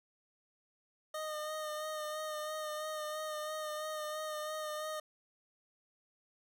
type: tone with vibrato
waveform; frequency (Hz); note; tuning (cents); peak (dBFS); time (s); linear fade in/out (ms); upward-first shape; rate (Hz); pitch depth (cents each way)
25% pulse; 614; D#5; -23; -34; 1.14-5; 5; sine; 3; 24
effects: none